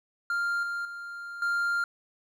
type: tone with level steps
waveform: triangle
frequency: 1396.9 Hz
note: F6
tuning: in tune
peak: -24 / -28 / -35 / -23 dBFS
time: 0.3-1.84 s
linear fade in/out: 2 ms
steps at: 0.63 / 0.85 / 1.42 s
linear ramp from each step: 2 ms
effects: none